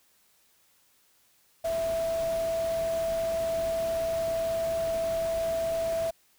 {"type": "tone in noise", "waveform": "sine", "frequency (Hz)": 660, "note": "E5", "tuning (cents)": 2, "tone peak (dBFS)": -26, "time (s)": [1.64, 6.11], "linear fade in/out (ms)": 10, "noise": "pink", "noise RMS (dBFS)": -41, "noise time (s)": [1.64, 6.11], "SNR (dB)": 12, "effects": ["white hiss -65 dBFS RMS until 6.38 s"]}